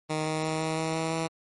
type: tone with pitch steps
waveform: 10% pulse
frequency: 155.5 / 156.67 / 157.85 / 159.04 / 160.24 / 161.45 / 162.67 Hz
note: D#3 / D#3 / D#3 / D#3 / E3 / E3 / E3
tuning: -1 / +12 / +25 / +38 / -49 / -36 / -23 cents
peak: -19 dBFS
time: 0.09-1.28 s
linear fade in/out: 20 ms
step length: 170 ms
effects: MP3 48 kbps